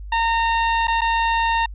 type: tone with dropouts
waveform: sawtooth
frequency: 917 Hz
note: A#5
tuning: 29 cents flat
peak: -13 dBFS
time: 0.12-1.66 s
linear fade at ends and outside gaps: 5 ms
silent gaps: 0.872-0.88 / 1.009-1.016 s
effects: added 50 Hz sine -31 dBFS peak until 1.74 s + resampled to 8000 Hz